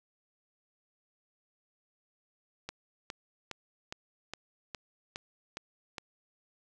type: click train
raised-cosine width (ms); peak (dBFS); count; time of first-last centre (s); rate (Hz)
0.2; -21; 9; 2.69-5.982; 2.43
effects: none